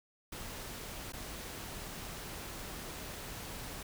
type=noise with dropouts; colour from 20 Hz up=pink; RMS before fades=-44 dBFS; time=0.32-3.83 s; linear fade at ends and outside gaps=5 ms; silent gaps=1.123-1.133 s; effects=none